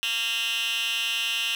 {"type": "tone with high-pass filter", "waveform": "10% pulse", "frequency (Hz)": 230, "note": "A#3", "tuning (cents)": -23, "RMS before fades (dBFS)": -27, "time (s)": [0.03, 1.55], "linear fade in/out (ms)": 0, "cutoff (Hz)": 2700, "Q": 8.6, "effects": []}